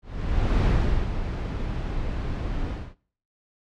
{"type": "noise with ADSR envelope", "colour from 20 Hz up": "brown", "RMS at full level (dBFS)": -19, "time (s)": [0.02, 2.95], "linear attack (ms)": 620, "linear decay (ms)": 450, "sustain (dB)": -9, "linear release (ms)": 250, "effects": ["noise-tail reverb RT60 0.5 s tail -22 dB re dry", "low-pass 4000 Hz 12 dB/octave"]}